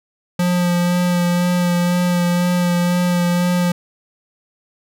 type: tone with vibrato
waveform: square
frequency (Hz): 176.5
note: F3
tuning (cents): +19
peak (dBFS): -15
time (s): 0.39-3.72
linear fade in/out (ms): 5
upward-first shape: sine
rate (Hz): 2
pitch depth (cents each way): 16
effects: none